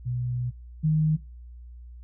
sine tone pair in turn, 123.47 / 155.56 Hz, B2 / D#3, 0 / 0 cents, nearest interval major third, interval 400 cents, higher second, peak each -26 / -19 dBFS, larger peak second, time 0.05-0.51 / 0.83-1.17 s, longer first, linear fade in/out 20 ms, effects noise-tail reverb RT60 0.3 s tail -20 dB re dry + added 60 Hz sine -41 dBFS peak until 2.03 s

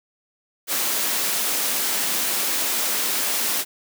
white high-pass noise, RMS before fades -23 dBFS, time 0.67-3.65 s, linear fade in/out 50 ms, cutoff 190 Hz, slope 24 dB/octave, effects none

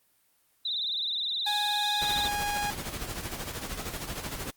sine tone with vibrato, 3770 Hz, A#7, 19 cents sharp, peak -28 dBFS, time 0.65-2.28 s, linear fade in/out 5 ms, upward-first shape triangle, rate 19 Hz, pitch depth 130 cents each way
sawtooth tone with pitch glide, 830.6 to 823.4 Hz, G#5 to G#5, 0 to -15 cents, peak -25 dBFS, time 1.46-2.71 s, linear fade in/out 10 ms, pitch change -15 cents, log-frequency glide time 2.03-2.33 s
pink noise with tremolo, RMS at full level -34 dBFS, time 2.01-4.51 s, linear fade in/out 10 ms, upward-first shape sine, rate 13 Hz, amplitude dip 60%
effects white hiss -68 dBFS RMS until 4.56 s + Opus 32 kbps

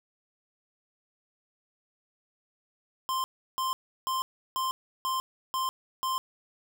square tone bursts, 1046.5 Hz, C6, in tune, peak -28 dBFS, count 7, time 3.09-6.18 s, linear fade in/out 0 ms, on 150 ms, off 340 ms, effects none

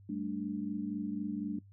sine chord, G suspended second, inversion none, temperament equal, 196 / 220 / 293.7 Hz, G3 / A3 / D4, 0 / 0 / 0 cents, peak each -39 / -38 / -37 dBFS, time 0.09-1.59 s, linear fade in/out 5 ms, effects noise-tail reverb RT60 0.1 s tail -19 dB re dry + added 99 Hz sine -54 dBFS peak until 1.72 s

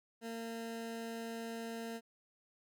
20% pulse tone, 228.7 Hz, A#3, 33 cents flat, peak -36 dBFS, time 0.21-2.01 s, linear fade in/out 50 ms, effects none

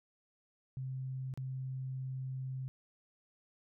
sine tone with dropouts, 131.1 Hz, C3, 4 cents sharp, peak -37 dBFS, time 0.77-2.68 s, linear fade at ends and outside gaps 0 ms, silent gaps 1.339-1.375 s, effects none

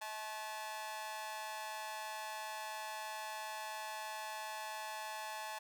sawtooth tone with amplitude modulation, 864 Hz, A5, 32 cents flat, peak -34 dBFS, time 0.01-5.59 s, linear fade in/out 10 ms, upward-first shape sine, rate 223 Hz, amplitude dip 95%, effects none

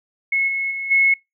sine tone with level steps, 2183 Hz, C#7, 27 cents flat, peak -16 / -20 / -24 / -12 dBFS, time 0.32-1.14 s, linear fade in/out 5 ms, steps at 0.47 / 0.7 / 0.9 s, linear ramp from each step 20 ms, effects noise-tail reverb RT60 0.2 s tail -25 dB re dry

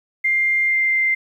sine tone with pitch glide, 2100 to 2088 Hz, C7 to C7, +6 to -4 cents, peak -15 dBFS, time 0.24-1.15 s, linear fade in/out 10 ms, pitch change -10 cents, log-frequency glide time 0.66-0.99 s, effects 9-bit

